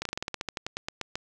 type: slowing click train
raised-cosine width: 0.2 ms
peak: -14 dBFS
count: 16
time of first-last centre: 0.02-1.155 s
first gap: 33 ms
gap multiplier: 1.11
effects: none